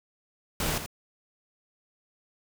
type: noise with echo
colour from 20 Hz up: pink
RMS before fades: -29 dBFS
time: 0.6-0.78 s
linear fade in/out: 2 ms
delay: 82 ms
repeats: 1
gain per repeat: -8 dB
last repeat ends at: 0.862 s
effects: none